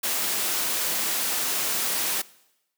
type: noise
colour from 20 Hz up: white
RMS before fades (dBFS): -26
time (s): 0.03-2.22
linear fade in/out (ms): 10
effects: noise-tail reverb RT60 0.9 s tail -21 dB re dry + high-pass 200 Hz 12 dB/octave